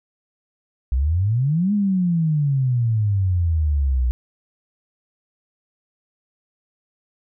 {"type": "exponential two-way sweep", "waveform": "sine", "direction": "up then down", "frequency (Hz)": [60, 210.3, 60], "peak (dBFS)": -16, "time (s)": [0.92, 4.11], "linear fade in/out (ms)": 0, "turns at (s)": 1.73, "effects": []}